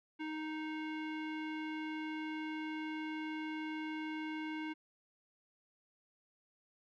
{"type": "tone with low-pass filter", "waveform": "square", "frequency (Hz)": 311.1, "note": "D#4", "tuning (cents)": 0, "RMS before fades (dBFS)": -41, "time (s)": [0.19, 4.74], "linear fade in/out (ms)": 20, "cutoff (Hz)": 2400, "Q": 2.4, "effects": []}